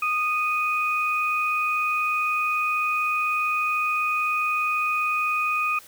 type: tone pair together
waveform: sine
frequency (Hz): 1235.9 / 2489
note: D#6 / D#7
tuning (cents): -12 / 0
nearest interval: octave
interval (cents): 1212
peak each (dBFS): -24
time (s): 0.02-5.79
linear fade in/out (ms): 5
effects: white hiss -48 dBFS RMS until 5.87 s